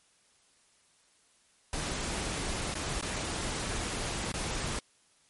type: noise with dropouts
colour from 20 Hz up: pink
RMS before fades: -34 dBFS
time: 1.73-4.79 s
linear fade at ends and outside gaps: 1 ms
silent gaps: 2.741-2.752 / 3.012-3.025 / 4.318-4.34 s
effects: white hiss -66 dBFS RMS until 5.29 s + MP3 48 kbps

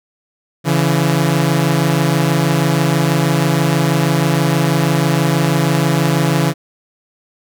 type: tone pair together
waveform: sawtooth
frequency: 140.98 / 167.2 Hz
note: C#3 / E3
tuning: +30 / +25 cents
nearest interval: minor third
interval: 295 cents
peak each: -11 dBFS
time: 0.64-6.54 s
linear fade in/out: 50 ms
effects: none

